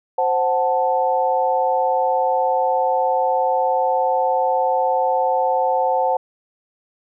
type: chord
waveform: sine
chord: F# diminished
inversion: second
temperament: equal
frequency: 523.3 / 740 / 880 Hz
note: C5 / F#5 / A5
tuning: 0 / 0 / 0 cents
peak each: -20 dBFS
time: 0.18-6.17 s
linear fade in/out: 5 ms
effects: none